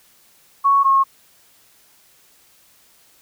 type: tone pair in turn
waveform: sine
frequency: 1110 / 1085.9 Hz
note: C#6 / C#6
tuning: +2 / -36 cents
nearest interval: unison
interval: 38 cents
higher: first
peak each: -11 dBFS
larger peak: neither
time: 0.64-0.84 / 0.84-1.04 s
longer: neither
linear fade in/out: 20 ms
effects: white hiss -54 dBFS RMS until 3.21 s